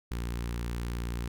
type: tone with notch filter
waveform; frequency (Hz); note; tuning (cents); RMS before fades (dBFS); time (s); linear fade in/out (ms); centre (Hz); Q
sawtooth; 58.8; A#1; +16; -34; 0.11-1.28; 5; 640; 1.4
effects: none